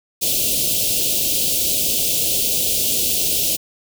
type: band-stop noise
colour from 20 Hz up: white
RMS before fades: -19 dBFS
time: 0.21-3.57 s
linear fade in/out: 20 ms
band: 640 to 2700 Hz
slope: 48 dB/octave
effects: none